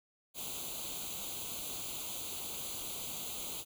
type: noise with comb filter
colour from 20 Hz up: white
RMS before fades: -41 dBFS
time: 0.34-3.65 s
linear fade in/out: 50 ms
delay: 0.28 ms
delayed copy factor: +0.9
effects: none